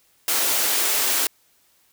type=high-pass noise; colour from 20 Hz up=white; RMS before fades=-21 dBFS; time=0.28-1.27 s; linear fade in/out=2 ms; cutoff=280 Hz; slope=24 dB/octave; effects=white hiss -61 dBFS RMS until 1.92 s